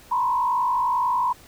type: tone with frequency modulation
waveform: sine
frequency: 987 Hz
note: B5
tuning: 1 cent flat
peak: -19 dBFS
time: 0.11-1.33 s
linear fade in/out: 10 ms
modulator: 51 Hz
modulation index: 1.1
effects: pink hiss -49 dBFS RMS until 1.47 s